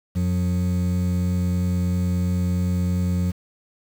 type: tone pair together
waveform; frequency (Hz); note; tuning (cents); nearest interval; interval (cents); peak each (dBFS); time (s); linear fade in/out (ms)
triangle; 89.7 / 179.4; F2 / F3; +47 / +47; octave; 1200; -18 / -19; 0.15-3.32; 20
effects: tanh soft clip ceiling -15 dBFS + 7-bit